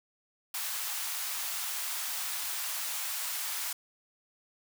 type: high-pass noise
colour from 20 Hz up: white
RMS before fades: -35 dBFS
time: 0.54-3.73 s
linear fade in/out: 5 ms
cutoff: 750 Hz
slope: 24 dB/octave
effects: none